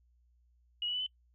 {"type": "tone with pitch steps", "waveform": "sine", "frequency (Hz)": [2900, 2942, 2985, 3028], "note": ["F#7", "F#7", "F#7", "F#7"], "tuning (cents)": [-35, -11, 15, 39], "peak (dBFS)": -32, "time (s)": [0.82, 1.064], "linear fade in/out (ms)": 2, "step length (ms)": 61, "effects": ["noise-tail reverb RT60 0.1 s tail -23 dB re dry", "added 60 Hz sine -65 dBFS peak until 1.34 s"]}